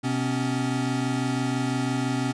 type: tone cluster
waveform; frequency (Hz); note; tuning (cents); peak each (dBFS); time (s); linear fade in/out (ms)
square; 127.7 / 251.8 / 277.8; C3 / B3 / C#4; -42 / +34 / +4; -29; 0.03-2.33; 20
effects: resampled to 22050 Hz